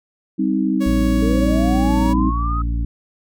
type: chord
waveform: sine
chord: C minor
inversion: second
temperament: just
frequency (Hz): 196.22 / 261.6 / 314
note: G3 / C4 / Eb4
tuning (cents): +2 / 0 / +16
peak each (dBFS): -20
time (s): 0.38-2.31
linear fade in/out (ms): 20
type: tone with pitch glide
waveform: sawtooth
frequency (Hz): 557 to 560.6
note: C#5 to C#5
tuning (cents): +8 to +19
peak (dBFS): -23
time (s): 0.8-2.14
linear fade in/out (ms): 20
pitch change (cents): +11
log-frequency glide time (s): 1.03-1.35
type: harmonic tone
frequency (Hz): 57.4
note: A#1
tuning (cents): -26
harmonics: 1 / 2 / 3 / 4 / 5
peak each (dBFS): -18 / -29 / -34 / -36 / -32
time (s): 0.86-2.85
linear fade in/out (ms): 5
type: linear sweep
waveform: sine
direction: up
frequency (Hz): 431.2 to 1278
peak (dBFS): -23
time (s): 1.22-2.62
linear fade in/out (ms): 5
effects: none